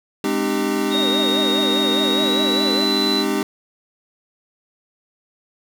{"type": "chord", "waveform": "square", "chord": "Ab major seventh", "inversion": "none", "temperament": "equal with one note detuned", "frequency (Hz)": [207.7, 261.6, 303.3, 392], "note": ["Ab3", "C4", "Eb4", "G4"], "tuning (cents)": [0, 0, -44, 0], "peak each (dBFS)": [-26, -26, -24, -24], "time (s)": [0.24, 3.43], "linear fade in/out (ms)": 2}
{"type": "tone with pitch glide", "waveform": "sine", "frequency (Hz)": [3729, 3997], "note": ["A#7", "B7"], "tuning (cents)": [0, 20], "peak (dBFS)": -19, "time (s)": [0.9, 3.25], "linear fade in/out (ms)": 50, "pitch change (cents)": 120, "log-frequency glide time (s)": [2, 2.77]}
{"type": "tone with vibrato", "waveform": "triangle", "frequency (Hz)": 548, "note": "C#5", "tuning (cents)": -20, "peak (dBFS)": -25, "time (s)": [0.94, 2.84], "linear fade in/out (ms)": 5, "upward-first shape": "triangle", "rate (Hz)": 4.9, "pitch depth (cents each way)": 300}
{"effects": []}